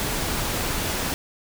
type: noise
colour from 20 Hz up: pink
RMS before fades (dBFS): -26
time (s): 0-1.14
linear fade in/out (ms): 0
effects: none